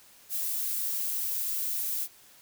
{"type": "noise", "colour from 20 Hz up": "violet", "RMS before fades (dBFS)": -31, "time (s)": [0.29, 2.08], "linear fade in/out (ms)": 50, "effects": ["white hiss -56 dBFS RMS until 2.41 s"]}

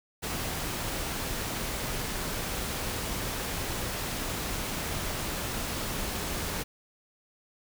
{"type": "noise", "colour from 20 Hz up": "pink", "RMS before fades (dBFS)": -33, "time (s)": [0.22, 6.64], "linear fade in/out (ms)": 20, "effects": []}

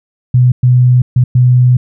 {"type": "tone bursts at uneven times", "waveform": "sine", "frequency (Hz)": 125, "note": "B2", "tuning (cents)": 21, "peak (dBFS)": -4, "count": 4, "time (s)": [[0.34, 0.52], [0.63, 1.02], [1.16, 1.24], [1.35, 1.77]], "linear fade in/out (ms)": 5, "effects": []}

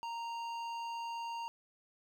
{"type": "tone with hard clipping", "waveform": "sine", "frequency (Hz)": 929, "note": "A#5", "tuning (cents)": -6, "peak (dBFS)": -40, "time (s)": [0.03, 1.48], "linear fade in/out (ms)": 0, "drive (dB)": 11, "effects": []}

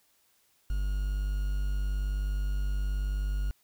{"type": "tone with quantisation", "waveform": "triangle", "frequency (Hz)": 49.49, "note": "G1", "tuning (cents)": 17, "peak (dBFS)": -25, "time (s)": [0.7, 3.51], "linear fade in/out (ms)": 0, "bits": 8, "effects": ["white hiss -68 dBFS RMS until 3.63 s"]}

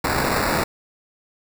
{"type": "noise with sample-and-hold", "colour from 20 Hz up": "white", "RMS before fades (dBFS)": -21, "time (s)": [0.04, 0.64], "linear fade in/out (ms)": 5, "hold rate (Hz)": 3150, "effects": []}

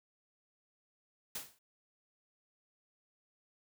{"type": "noise with exponential decay", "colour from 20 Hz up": "white", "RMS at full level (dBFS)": -37, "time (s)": [1.35, 1.59], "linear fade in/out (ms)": 5, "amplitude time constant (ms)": 52, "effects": []}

